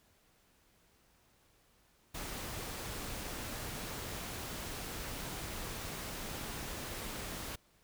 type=noise; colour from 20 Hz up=pink; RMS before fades=-42 dBFS; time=2.14-7.56 s; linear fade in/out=10 ms; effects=pink hiss -69 dBFS RMS until 7.83 s